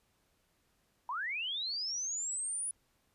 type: linear sweep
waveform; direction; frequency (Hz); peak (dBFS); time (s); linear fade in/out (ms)
sine; up; 912 to 9956; -34; 1.09-2.71; 2
effects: pink hiss -74 dBFS RMS until 3.14 s + resampled to 32000 Hz